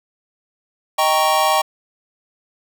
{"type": "chord", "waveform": "square", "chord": "Eb dominant seventh", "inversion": "none", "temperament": "equal", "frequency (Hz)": [622.3, 784, 932.3, 1108.7], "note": ["Eb5", "G5", "Bb5", "Db6"], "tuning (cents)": [0, 0, 0, 0], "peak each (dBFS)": [-21, -19, -22, -20], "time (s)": [0.98, 1.62], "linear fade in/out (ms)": 10, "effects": []}